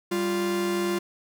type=tone pair together; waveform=45% pulse; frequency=195.8 / 349.1 Hz; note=G3 / F4; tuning=-2 / -1 cents; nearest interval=minor seventh; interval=1001 cents; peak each=-30 / -25 dBFS; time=0.11-0.99 s; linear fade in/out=10 ms; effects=none